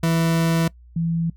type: tone pair in turn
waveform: 40% pulse / sine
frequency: 164.81 / 166.34 Hz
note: E3 / E3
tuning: 0 / +16 cents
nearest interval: unison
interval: 16 cents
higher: second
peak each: -16 / -19 dBFS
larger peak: first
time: 0.03-0.68 / 0.96-1.3 s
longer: first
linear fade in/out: 5 ms
effects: noise-tail reverb RT60 0.1 s tail -23 dB re dry + added 60 Hz sine -44 dBFS peak until 1.36 s